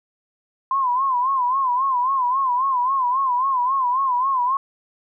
sine tone with vibrato, 1032 Hz, C6, 24 cents flat, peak -17 dBFS, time 0.71-4.57 s, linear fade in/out 2 ms, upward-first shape sine, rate 3.7 Hz, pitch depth 110 cents each way, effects none

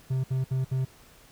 triangle tone bursts, 130.81 Hz, C3, in tune, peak -22 dBFS, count 4, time 0.1-0.852 s, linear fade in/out 10 ms, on 140 ms, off 64 ms, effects pink hiss -55 dBFS RMS until 1.31 s

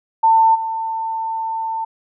sine tone with level steps, 896 Hz, A5, 31 cents sharp, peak -9 / -20 dBFS, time 0.23-1.85 s, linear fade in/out 10 ms, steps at 0.54 s, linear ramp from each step 20 ms, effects none

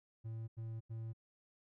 triangle tone bursts, 112.7 Hz, A2, 42 cents sharp, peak -39 dBFS, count 3, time 0.24-1.134 s, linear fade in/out 20 ms, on 240 ms, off 87 ms, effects none

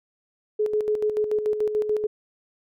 sine tone with tremolo, 424.7 Hz, G#4, 39 cents sharp, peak -19 dBFS, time 0.59-2.07 s, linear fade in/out 10 ms, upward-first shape square, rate 6.9 Hz, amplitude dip 55%, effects none

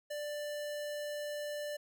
square tone, 590 Hz, D5, 8 cents sharp, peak -38 dBFS, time 0.1-1.77 s, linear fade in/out 10 ms, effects none

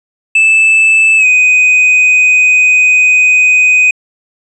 triangle tone with pitch glide, 2630 to 2500 Hz, E7 to D#7, -5 to +8 cents, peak -3 dBFS, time 0.35-3.91 s, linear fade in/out 5 ms, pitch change -87 cents, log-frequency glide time 1.17-1.26 s, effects resampled to 22050 Hz

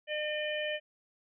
harmonic tone, 605 Hz, D#5, 49 cents flat, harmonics 1 / 3 / 4 / 5, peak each -34 / -38 / -40 / -39 dBFS, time 0.07-0.8 s, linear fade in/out 50 ms, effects none

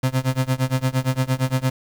35% pulse tone with tremolo, 130.1 Hz, C3, 9 cents flat, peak -14 dBFS, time 0.03-1.7 s, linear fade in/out 5 ms, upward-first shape sine, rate 8.7 Hz, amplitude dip 95%, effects 7-bit

